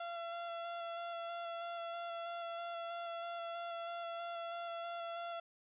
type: tone with vibrato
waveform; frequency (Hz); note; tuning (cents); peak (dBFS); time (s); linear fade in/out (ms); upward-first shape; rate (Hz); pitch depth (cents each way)
30% pulse; 681; F5; -44; -38; 0-5.4; 5; square; 3.1; 12
effects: resampled to 8000 Hz